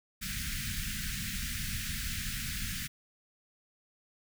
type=band-stop noise; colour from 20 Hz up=pink; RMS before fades=-36 dBFS; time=0.21-2.88 s; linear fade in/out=20 ms; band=230 to 1500 Hz; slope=48 dB/octave; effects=none